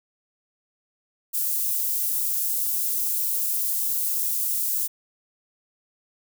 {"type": "high-pass noise", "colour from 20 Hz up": "white", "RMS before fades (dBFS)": -25, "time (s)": [1.33, 4.88], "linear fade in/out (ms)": 20, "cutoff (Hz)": 11000, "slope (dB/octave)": 12, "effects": []}